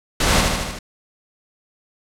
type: noise with echo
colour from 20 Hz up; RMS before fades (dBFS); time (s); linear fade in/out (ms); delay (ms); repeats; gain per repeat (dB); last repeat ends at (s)
pink; -17; 0.2-0.41; 5; 76; 5; -3; 0.79
effects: low-pass 9000 Hz 12 dB/octave